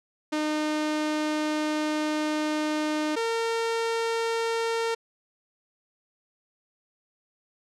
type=tone pair in turn; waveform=sawtooth; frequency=305.3 / 457.4 Hz; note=D#4 / A#4; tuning=-33 / -33 cents; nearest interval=perfect fifth; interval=700 cents; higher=second; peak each=-21 dBFS; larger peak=neither; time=0.32-3.16 / 3.16-4.95 s; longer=first; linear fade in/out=10 ms; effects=low-pass 7000 Hz 12 dB/octave